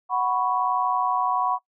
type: chord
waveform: sine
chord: F# suspended fourth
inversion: none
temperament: equal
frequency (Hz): 740 / 987.8 / 1108.7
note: F#5 / B5 / C#6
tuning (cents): 0 / 0 / 0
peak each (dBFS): -25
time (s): 0.09-1.59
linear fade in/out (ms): 50
effects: noise-tail reverb RT60 0.1 s tail -21 dB re dry